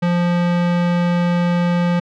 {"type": "tone", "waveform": "square", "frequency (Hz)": 174.61, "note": "F3", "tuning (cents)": 0, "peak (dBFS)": -15, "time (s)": [0.02, 2], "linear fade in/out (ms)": 10, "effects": ["low-pass 3000 Hz 12 dB/octave"]}